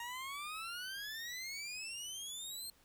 20% pulse exponential sweep, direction up, 932.3 to 4240 Hz, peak -37 dBFS, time 0-2.7 s, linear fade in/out 2 ms, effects pink hiss -68 dBFS RMS until 2.84 s

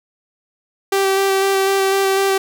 sawtooth tone with vibrato, 388.9 Hz, G4, 14 cents flat, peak -10 dBFS, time 0.92-2.38 s, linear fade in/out 5 ms, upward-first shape square, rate 4 Hz, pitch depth 11 cents each way, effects none

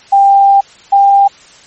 sine tone pair in turn, 793 / 796.2 Hz, G5 / G5, +20 / +27 cents, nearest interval unison, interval 7 cents, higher second, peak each -3 dBFS, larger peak neither, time 0.12-0.61 / 0.92-1.28 s, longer first, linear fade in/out 10 ms, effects white hiss -40 dBFS RMS until 1.66 s + MP3 32 kbps

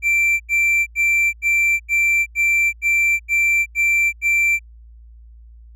triangle tone bursts, 2349 Hz, D7, in tune, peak -12 dBFS, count 10, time 0.02-4.594 s, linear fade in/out 50 ms, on 380 ms, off 86 ms, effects added 57 Hz sine -40 dBFS peak until 5.75 s

